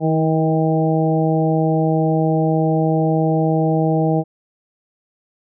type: harmonic tone with a mistuned harmonic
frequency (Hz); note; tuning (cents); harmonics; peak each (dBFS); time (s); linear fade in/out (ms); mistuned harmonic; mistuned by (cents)
158.8; D#3; +36; 1 / 2 / 3 / 4 / 5; -17 / -20 / -22 / -23 / -24; 0-4.24; 50; 2; +17
effects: none